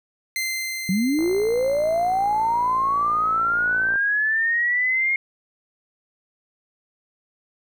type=tone with exponential decay; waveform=sawtooth; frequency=2079 Hz; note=C7; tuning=12 cents flat; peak=-19 dBFS; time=0.36-3.91 s; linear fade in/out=1 ms; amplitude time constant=770 ms
type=linear sweep; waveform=sine; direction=up; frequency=174.61 to 2151 Hz; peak=-18 dBFS; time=0.89-5.16 s; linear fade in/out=2 ms
type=click train; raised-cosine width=1 ms; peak=-23 dBFS; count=159; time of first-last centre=1.19-3.957 s; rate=57.1 Hz
effects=none